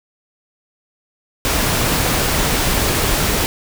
pink noise, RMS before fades -17 dBFS, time 1.45-3.46 s, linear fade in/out 0 ms, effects none

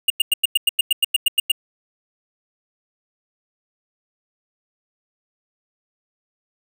square tone bursts, 2835 Hz, F7, 25 cents sharp, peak -13 dBFS, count 13, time 0.08-1.518 s, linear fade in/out 5 ms, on 22 ms, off 96 ms, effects none

